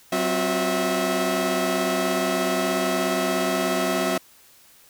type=tone cluster; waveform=sawtooth; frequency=188.4 / 262.3 / 360 / 650 Hz; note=F#3 / C4 / F#4 / E5; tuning=+32 / +4 / -47 / -24 cents; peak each=-25 / -24 / -23 / -21 dBFS; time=0.12-4.18 s; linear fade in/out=5 ms; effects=white hiss -53 dBFS RMS until 4.89 s